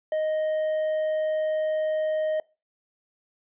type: tone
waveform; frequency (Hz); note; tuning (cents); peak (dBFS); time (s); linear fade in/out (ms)
triangle; 622.3; D#5; 0; -21; 0.12-2.4; 2
effects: noise-tail reverb RT60 0.3 s tail -24 dB re dry + resampled to 8000 Hz